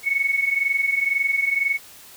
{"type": "tone pair together", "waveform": "sine", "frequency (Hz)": [2195, 2217], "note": ["C#7", "C#7"], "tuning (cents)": [-18, 0], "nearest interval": "unison", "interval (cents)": 18, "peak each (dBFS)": [-24, -20], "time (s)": [0.03, 1.79], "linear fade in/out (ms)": 50, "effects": ["white hiss -45 dBFS RMS until 2.16 s"]}